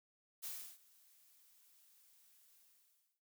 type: noise with ADSR envelope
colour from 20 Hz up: blue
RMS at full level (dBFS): -44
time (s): 0.42-3.21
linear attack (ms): 25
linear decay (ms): 330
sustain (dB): -24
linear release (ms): 640
effects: none